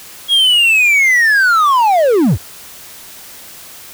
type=linear sweep; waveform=triangle; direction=down; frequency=3322 to 58.27 Hz; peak=-6 dBFS; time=0.28-2.38 s; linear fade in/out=50 ms; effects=white hiss -35 dBFS RMS until 3.93 s